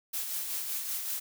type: noise with tremolo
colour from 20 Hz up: blue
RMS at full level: -33 dBFS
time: 0.13-1.2 s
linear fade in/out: 10 ms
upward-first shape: sine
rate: 5.3 Hz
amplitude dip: 40%
effects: none